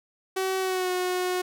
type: tone with pitch glide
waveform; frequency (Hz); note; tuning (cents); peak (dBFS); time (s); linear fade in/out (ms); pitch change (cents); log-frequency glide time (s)
sawtooth; 379 to 364; F#4 to F#4; +42 to -28; -21; 0.36-1.42; 10; -70; 0.59-0.91
effects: none